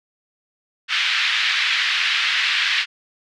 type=band-pass noise; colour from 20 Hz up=pink; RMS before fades=-20 dBFS; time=0.88-2.86 s; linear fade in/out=50 ms; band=1700 to 3900 Hz; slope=24 dB/octave; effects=none